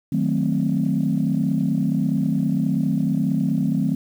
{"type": "chord", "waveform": "sine", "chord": "D# diminished seventh", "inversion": "none", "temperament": "equal", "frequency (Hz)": [155.56, 185, 220, 261.6], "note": ["D#3", "F#3", "A3", "C4"], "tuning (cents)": [0, 0, 0, 0], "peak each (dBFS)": -23, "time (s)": [0.12, 3.95], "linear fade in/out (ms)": 5, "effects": ["tanh soft clip ceiling -10 dBFS", "8-bit"]}